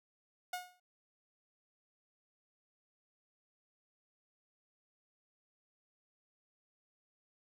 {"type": "tone with exponential decay", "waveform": "sawtooth", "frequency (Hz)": 723, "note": "F#5", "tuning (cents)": -40, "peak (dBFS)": -32, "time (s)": [0.53, 0.8], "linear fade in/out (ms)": 5, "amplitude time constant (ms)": 57, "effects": []}